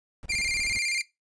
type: noise bursts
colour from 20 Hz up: brown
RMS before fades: -39 dBFS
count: 11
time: 0.23-0.777 s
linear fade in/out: 0 ms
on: 27 ms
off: 25 ms
type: tone with vibrato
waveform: sawtooth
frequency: 2245 Hz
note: C#7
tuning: 21 cents sharp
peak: -22 dBFS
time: 0.29-1.02 s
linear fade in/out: 10 ms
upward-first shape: square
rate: 16 Hz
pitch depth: 100 cents each way
effects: noise-tail reverb RT60 0.2 s tail -19 dB re dry + resampled to 22050 Hz